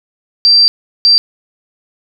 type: tone bursts at uneven times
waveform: sine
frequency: 4700 Hz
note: D8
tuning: 1 cent sharp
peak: -4 dBFS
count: 2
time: 0.45-0.68 / 1.05-1.18 s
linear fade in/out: 0 ms
effects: none